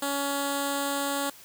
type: tone with notch filter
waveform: 5% pulse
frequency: 280.6 Hz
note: C#4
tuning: 21 cents sharp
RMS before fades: -29 dBFS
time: 0.02-1.3 s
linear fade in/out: 5 ms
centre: 2300 Hz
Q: 0.8
effects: white hiss -50 dBFS RMS until 1.44 s